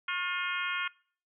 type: harmonic tone with a mistuned harmonic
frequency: 356.1 Hz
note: F4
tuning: 34 cents sharp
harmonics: 3 / 4 / 5 / 6 / 7 / 8 / 9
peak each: -38 / -34 / -41 / -37 / -38 / -42 / -41 dBFS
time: 0.08-0.88 s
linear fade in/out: 5 ms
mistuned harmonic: 3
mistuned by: +36 cents
effects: noise-tail reverb RT60 0.5 s tail -24 dB re dry